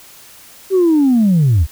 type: linear sweep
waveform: sine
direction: down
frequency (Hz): 392 to 66.1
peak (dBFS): -7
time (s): 0.7-1.67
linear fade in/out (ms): 50
effects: tanh soft clip ceiling -6 dBFS + white hiss -41 dBFS RMS until 1.71 s